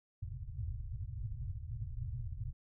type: low-pass noise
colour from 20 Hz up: white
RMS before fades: -41 dBFS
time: 0.22-2.53 s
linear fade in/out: 10 ms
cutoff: 130 Hz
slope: 96 dB/octave
effects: none